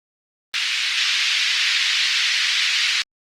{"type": "band-pass noise", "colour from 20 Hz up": "pink", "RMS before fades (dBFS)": -20, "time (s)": [0.54, 3.02], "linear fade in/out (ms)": 0, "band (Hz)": [2000, 4900], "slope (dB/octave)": 24, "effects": ["Opus 24 kbps"]}